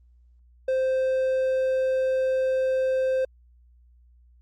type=tone; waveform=triangle; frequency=522 Hz; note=C5; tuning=4 cents flat; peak=-19 dBFS; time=0.68-3.25 s; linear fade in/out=5 ms; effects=added 60 Hz sine -53 dBFS peak until 4.41 s + Opus 32 kbps